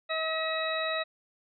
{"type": "harmonic tone", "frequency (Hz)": 640, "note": "D#5", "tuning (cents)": 49, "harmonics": [1, 2, 3, 4, 6], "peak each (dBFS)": [-32, -35, -35, -38, -35], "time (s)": [0.09, 1.04], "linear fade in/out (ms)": 20, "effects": []}